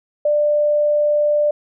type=tone; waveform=sine; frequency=593 Hz; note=D5; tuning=17 cents sharp; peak=-13 dBFS; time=0.25-1.51 s; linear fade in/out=5 ms; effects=none